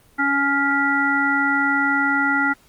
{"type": "harmonic tone", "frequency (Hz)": 280, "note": "C#4", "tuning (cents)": 18, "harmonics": [1, 3, 5, 7], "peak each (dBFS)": [-23, -25, -19, -23], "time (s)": [0.18, 2.54], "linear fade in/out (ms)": 20, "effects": ["pink hiss -55 dBFS RMS until 2.68 s", "Opus 24 kbps"]}